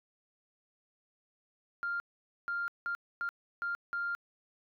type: tone bursts at uneven times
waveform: sine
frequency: 1396.9 Hz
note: F6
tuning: in tune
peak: -31 dBFS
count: 6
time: 1.83-2 / 2.48-2.68 / 2.86-2.95 / 3.21-3.29 / 3.62-3.75 / 3.93-4.15 s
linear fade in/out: 0 ms
effects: tanh soft clip ceiling -27 dBFS